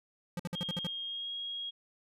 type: tone bursts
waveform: square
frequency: 174.61 Hz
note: F3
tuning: in tune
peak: -34 dBFS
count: 7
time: 0.37-0.869 s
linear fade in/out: 2 ms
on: 25 ms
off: 54 ms
type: tone with pitch glide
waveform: sine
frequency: 3240 to 3283 Hz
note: G#7 to G#7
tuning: -43 to -21 cents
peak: -36 dBFS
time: 0.54-1.71 s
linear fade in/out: 20 ms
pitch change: +22 cents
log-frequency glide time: 1.05-1.31 s
effects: resampled to 32000 Hz